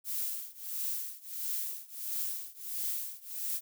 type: noise with tremolo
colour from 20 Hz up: violet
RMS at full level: -33 dBFS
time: 0.04-3.61 s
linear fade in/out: 50 ms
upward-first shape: triangle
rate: 1.5 Hz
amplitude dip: 95%
effects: none